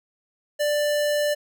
square tone, 590 Hz, D5, 8 cents sharp, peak -21 dBFS, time 0.59-1.35 s, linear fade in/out 20 ms, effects none

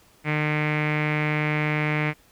sawtooth tone with low-pass filter, 151.5 Hz, D#3, 46 cents flat, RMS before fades -24 dBFS, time 0.24-2.14 s, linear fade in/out 50 ms, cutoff 2200 Hz, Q 6.2, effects pink hiss -57 dBFS RMS until 2.31 s

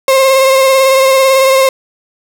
35% pulse tone with vibrato, 532 Hz, C5, 29 cents sharp, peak -4 dBFS, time 0.08-1.69 s, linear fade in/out 2 ms, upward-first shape triangle, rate 18 Hz, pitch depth 32 cents each way, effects none

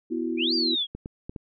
sine chord, B suspended fourth, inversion none, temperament equal with one note detuned, 246.9 / 330.6 / 370 Hz, B3 / E4 / F#4, 0 / +5 / 0 cents, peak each -30 / -28 / -33 dBFS, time 0.1-0.76 s, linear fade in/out 20 ms
sine exponential two-way sweep, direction up then down, 2276 to 4854 to 3237 Hz, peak -23 dBFS, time 0.37-0.87 s, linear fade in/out 50 ms, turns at 0.54 s
clicks, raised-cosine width 3 ms, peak -22 dBFS, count 4, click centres 0.95 / 1.059 / 1.295 / 1.362 s
effects none

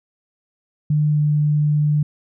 sine tone with pitch glide, 150.2 to 149.16 Hz, D3 to D3, +39 to +27 cents, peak -14 dBFS, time 0.9-2.03 s, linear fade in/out 5 ms, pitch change -12 cents, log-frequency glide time 1.11-1.17 s, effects none

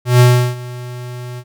square tone with ADSR envelope, 123.47 Hz, B2, in tune, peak -5 dBFS, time 0.05-1.44 s, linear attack 150 ms, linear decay 350 ms, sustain -21 dB, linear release 57 ms, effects none

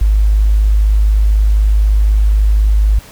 sine tone, 52 Hz, G#1, 3 cents sharp, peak -7 dBFS, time 0.01-2.99 s, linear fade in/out 5 ms, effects pink hiss -38 dBFS RMS until 3.11 s

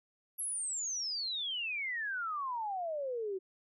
sine exponential sweep, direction down, 11490 to 367.5 Hz, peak -34 dBFS, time 0.38-3.39 s, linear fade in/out 20 ms, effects none

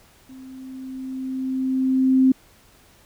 sine tone with level ramp, 261.6 Hz, C4, in tune, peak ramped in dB -39 to -11 dBFS, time 0.29-2.32 s, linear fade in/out 5 ms, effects pink hiss -54 dBFS RMS until 3.05 s

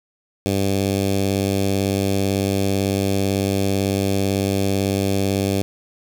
10% pulse tone with notch filter, 98 Hz, G2, in tune, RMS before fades -20 dBFS, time 0.46-5.62 s, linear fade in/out 0 ms, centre 1400 Hz, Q 0.79, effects none

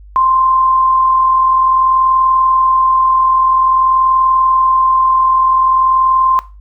sine tone with amplitude modulation, 1046.5 Hz, C6, in tune, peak -7 dBFS, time 0.16-6.39 s, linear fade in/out 0 ms, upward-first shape sine, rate 40.5 Hz, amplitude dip 30%, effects noise-tail reverb RT60 0.3 s tail -17 dB re dry + added 50 Hz sine -34 dBFS peak until 6.6 s

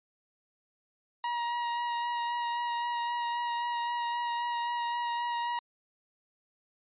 40% pulse tone with vibrato, 951 Hz, A#5, 34 cents sharp, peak -29 dBFS, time 1.24-5.59 s, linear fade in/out 2 ms, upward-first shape sine, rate 3.8 Hz, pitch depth 12 cents each way, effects resampled to 8000 Hz

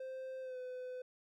triangle tone with pitch glide, 522 to 505.1 Hz, C5 to B4, -4 to +39 cents, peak -40 dBFS, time 0-1.02 s, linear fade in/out 5 ms, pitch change -57 cents, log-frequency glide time 0.41-0.58 s, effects none

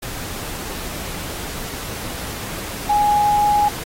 sine tone in noise, 830.6 Hz, G#5, in tune, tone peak -13 dBFS, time 2.89-3.69 s, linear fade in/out 10 ms, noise pink, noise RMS -30 dBFS, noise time 0.02-3.84 s, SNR +14 dB, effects AAC 48 kbps

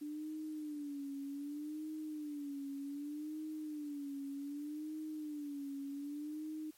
sine tone with vibrato, 293.7 Hz, D4, in tune, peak -40 dBFS, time 0.01-6.71 s, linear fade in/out 10 ms, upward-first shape sine, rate 0.65 Hz, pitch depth 96 cents each way, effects white hiss -66 dBFS RMS until 6.77 s + MP3 64 kbps

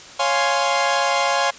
sawtooth chord, Db major seventh, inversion none, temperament equal, 554.4 / 698.5 / 830.6 / 1046.5 Hz, Db5 / F5 / Ab5 / C6, 0 / 0 / 0 / 0 cents, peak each -19 dBFS, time 0.19-1.51 s, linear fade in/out 10 ms, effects white hiss -40 dBFS RMS until 1.58 s + resampled to 16000 Hz

